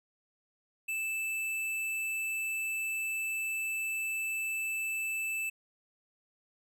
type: tone with tanh clipping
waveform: sine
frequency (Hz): 2637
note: E7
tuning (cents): 0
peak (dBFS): -33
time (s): 0.88-5.5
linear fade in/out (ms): 10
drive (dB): 17
effects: none